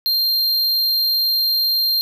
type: tone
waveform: square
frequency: 4186 Hz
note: C8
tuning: in tune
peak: -16 dBFS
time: 0.06-2.01 s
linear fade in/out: 0 ms
effects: none